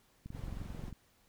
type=click train; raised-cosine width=5 ms; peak=-32 dBFS; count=16; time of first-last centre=0.26-0.927 s; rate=22.5 Hz
type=noise; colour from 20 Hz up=brown; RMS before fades=-45 dBFS; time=0.31-0.93 s; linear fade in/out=50 ms
effects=pink hiss -69 dBFS RMS until 1.28 s